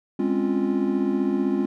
triangle chord, Db major seventh, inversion second, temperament equal with one note detuned, 205.3 / 261.6 / 277.2 / 349.2 Hz, Ab3 / C4 / Db4 / F4, -20 / 0 / 0 / 0 cents, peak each -24 dBFS, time 0.19-1.66 s, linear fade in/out 5 ms, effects none

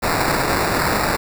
blue noise with sample-and-hold, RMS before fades -19 dBFS, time 0.02-1.17 s, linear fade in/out 20 ms, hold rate 3150 Hz, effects none

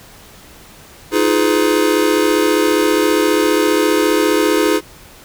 square chord, F half-diminished seventh, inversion third, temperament just, 314.3 / 349.2 / 419.1 / 502.9 Hz, Eb4 / F4 / Ab4 / Cb5, +18 / 0 / +16 / +31 cents, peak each -17 / -19 / -17 / -21 dBFS, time 1.11-4.81 s, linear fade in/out 50 ms, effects pink hiss -41 dBFS RMS until 5.24 s

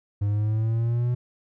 triangle linear sweep, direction up, 100.8 to 123.47 Hz, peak -19 dBFS, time 0.21-1.15 s, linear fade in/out 10 ms, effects none

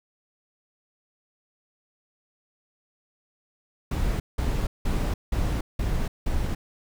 brown noise bursts, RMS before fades -25 dBFS, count 6, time 3.91-6.55 s, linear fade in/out 5 ms, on 290 ms, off 180 ms, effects none

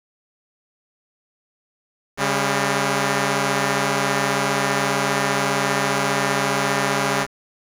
5% pulse tone pair together, 138.59 / 200.4 Hz, C#3 / G3, 0 / +38 cents, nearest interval tritone, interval 638 cents, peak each -10 dBFS, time 2.17-7.27 s, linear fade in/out 50 ms, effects low-pass 11000 Hz 12 dB/octave + 7-bit

